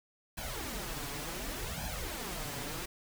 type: noise with flanger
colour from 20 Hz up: pink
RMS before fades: -39 dBFS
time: 0.37-2.86 s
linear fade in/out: 10 ms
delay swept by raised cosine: 1.2 to 7.1 ms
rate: 0.68 Hz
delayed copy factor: +0.8
effects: none